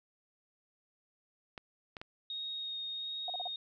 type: clicks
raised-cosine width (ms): 0.3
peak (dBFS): -27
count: 3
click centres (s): 1.578 / 1.968 / 2.015
type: tone with vibrato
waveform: sine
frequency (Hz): 3729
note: A#7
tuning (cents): 0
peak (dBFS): -37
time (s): 2.3-3.56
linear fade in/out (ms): 2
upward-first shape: sine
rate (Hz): 1.4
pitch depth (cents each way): 9
type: tone bursts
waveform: sine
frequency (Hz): 723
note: F#5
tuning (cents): -40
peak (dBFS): -36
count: 4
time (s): 3.28-3.474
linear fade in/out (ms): 2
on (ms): 20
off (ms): 38
effects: none